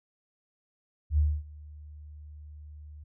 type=tone with ADSR envelope; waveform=sine; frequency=75 Hz; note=D2; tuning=37 cents sharp; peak=-19 dBFS; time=1.1-3.04 s; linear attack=79 ms; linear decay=250 ms; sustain=-24 dB; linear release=9 ms; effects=none